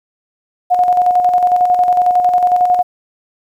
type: tone with tremolo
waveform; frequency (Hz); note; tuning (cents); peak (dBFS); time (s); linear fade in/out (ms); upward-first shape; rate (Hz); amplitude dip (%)
sine; 721; F#5; -45; -7; 0.7-2.83; 20; square; 11; 45
effects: 8-bit